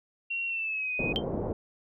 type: tone with pitch glide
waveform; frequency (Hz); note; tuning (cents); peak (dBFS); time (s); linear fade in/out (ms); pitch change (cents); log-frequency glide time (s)
sine; 2739 to 2497; F7 to D#7; -34 to +6; -29; 0.3-1.13; 10; -160; 0.47-0.92
type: low-pass noise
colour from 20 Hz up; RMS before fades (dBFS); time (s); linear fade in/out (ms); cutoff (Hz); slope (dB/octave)
white; -32; 0.99-1.53; 2; 600; 24
type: tone with exponential decay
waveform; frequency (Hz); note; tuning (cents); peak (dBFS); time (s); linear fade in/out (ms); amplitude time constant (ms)
sine; 3136; G7; 0; -22; 1.16-1.24; 0; 16
effects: none